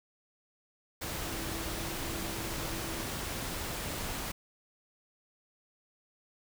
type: tone in noise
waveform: sine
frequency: 329.6 Hz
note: E4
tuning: in tune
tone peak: -44 dBFS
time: 1.24-3.04 s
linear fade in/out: 10 ms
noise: pink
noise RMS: -37 dBFS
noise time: 1.01-4.32 s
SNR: -10 dB
effects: none